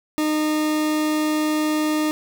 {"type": "tone", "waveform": "40% pulse", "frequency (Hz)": 306.5, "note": "D#4", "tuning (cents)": -26, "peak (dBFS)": -18, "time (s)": [0.18, 2.11], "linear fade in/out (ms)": 0, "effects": []}